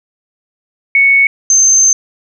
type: tone pair in turn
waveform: sine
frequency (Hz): 2217 / 6271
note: C#7 / G8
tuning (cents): 0 / 0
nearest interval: octave + tritone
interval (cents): 1800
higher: second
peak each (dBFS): -5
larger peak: neither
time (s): 0.95-1.27 / 1.5-1.93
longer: second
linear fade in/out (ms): 2
effects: none